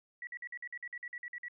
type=tone bursts; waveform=sine; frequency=1938 Hz; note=B6; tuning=33 cents flat; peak=-39 dBFS; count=13; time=0.22-1.483 s; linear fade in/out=2 ms; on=51 ms; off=50 ms; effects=none